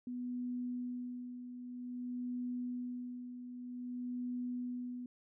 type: tone with tremolo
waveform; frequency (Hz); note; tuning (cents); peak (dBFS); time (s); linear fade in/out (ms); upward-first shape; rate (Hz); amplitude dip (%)
sine; 246.9; B3; 0; -36; 0.07-5.06; 2; sine; 0.52; 60
effects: none